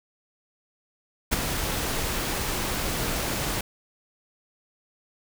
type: noise with ADSR envelope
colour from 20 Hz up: pink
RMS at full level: -21 dBFS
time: 1.31-3.61 s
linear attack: 21 ms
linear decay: 17 ms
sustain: -7 dB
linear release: 4 ms
effects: none